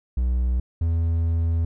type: tone pair in turn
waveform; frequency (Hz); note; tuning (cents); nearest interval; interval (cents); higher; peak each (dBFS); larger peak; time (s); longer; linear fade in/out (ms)
triangle; 61.74 / 82.91; B1 / E2; 0 / +11; perfect fourth; 511; second; -17; neither; 0.17-0.6 / 0.81-1.65; second; 5
effects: none